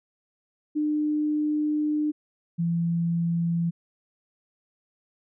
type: tone pair in turn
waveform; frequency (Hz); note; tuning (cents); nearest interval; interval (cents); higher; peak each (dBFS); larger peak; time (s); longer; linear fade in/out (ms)
sine; 301.2 / 169.04; D4 / E3; +44 / +44; minor seventh; 1000; first; -22 / -22; neither; 0.75-2.12 / 2.58-3.71; first; 20
effects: none